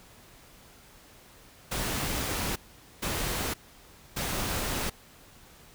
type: noise bursts at uneven times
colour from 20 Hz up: pink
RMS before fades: -31 dBFS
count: 3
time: 1.71-2.56 / 3.02-3.54 / 4.16-4.9 s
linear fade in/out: 10 ms
effects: pink hiss -54 dBFS RMS until 5.74 s